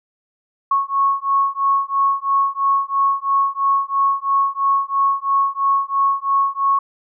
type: beating tone pair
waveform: sine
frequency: 1100 / 1103 Hz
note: C#6 / C#6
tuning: -14 / -9 cents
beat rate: 3 Hz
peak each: -18 dBFS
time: 0.71-6.79 s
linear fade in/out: 5 ms
effects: none